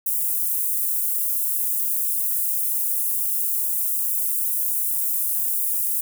white high-pass noise, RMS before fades -23 dBFS, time 0.06-6.01 s, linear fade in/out 5 ms, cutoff 10000 Hz, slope 24 dB/octave, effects none

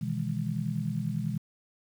sine chord, E major seventh, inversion second, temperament just, 123.61 / 154.51 / 164.81 / 206 Hz, B2 / D#3 / E3 / G#3, +2 / -12 / 0 / -14 cents, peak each -34 dBFS, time 0.01-1.38 s, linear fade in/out 10 ms, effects 9-bit

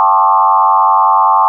sine tone with frequency modulation, 974 Hz, B5, 24 cents flat, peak -6 dBFS, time 0-1.48 s, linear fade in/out 0 ms, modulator 95.2 Hz, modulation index 2.1, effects none

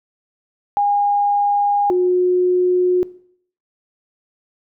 sine tone pair in turn, 815 / 361.9 Hz, G#5 / F#4, -33 / -38 cents, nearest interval octave + major second, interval 1405 cents, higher first, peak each -13 dBFS, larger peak neither, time 0.77-1.9 / 1.9-3.03 s, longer neither, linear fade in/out 0 ms, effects noise-tail reverb RT60 0.6 s tail -19 dB re dry

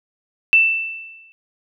sine tone with exponential decay, 2663 Hz, E7, 17 cents sharp, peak -7 dBFS, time 0.53-1.32 s, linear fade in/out 0 ms, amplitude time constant 170 ms, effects none

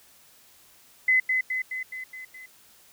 sine tone with echo, 2030 Hz, B6, 47 cents sharp, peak -17 dBFS, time 1.08-1.2 s, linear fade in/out 5 ms, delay 210 ms, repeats 6, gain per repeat -4 dB, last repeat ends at 2.46 s, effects white hiss -56 dBFS RMS until 2.92 s

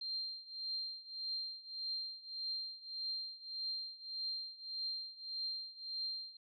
sine tone with tremolo, 4174 Hz, C8, 5 cents flat, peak -36 dBFS, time 0.01-6.37 s, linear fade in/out 5 ms, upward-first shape triangle, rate 1.7 Hz, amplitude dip 90%, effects none

